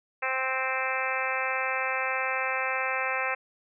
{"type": "harmonic tone", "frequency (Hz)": 261.6, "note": "C4", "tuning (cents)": 0, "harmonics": [2, 3, 4, 5, 6, 7, 8, 9, 10], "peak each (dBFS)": [-35, -35, -35, -35, -35, -35, -35, -35, -35], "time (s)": [0.22, 3.35], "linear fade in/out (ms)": 10, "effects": []}